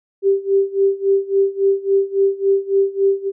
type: tone with tremolo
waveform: sine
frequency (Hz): 392.5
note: G4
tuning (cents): +2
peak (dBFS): -10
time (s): 0.22-3.32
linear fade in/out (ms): 50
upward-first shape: sine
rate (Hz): 3.6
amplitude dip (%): 90
effects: none